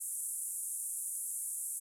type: band-pass noise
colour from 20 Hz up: white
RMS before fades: -39 dBFS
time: 0-1.8 s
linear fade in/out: 20 ms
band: 8200 to 11000 Hz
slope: 48 dB/octave
effects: none